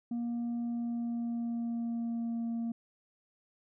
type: tone with pitch glide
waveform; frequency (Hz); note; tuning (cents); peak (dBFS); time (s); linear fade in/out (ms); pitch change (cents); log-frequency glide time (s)
sine; 236.6 to 231.5; A#3 to A#3; +26 to -12; -29; 0.11-2.72; 5; -38; 0.6-2.47
effects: tanh soft clip ceiling -31 dBFS